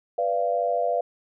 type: chord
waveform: sine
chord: B diminished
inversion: none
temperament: equal with one note detuned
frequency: 493.9 / 587.3 / 689.6 Hz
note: B4 / D5 / F5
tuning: 0 / 0 / -22 cents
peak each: -27 / -27 / -24 dBFS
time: 0.18-1.01 s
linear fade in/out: 5 ms
effects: none